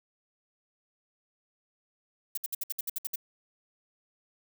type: noise bursts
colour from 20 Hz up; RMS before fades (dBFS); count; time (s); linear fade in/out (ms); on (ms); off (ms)
violet; -32; 10; 2.35-3.158; 5; 25; 62
effects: none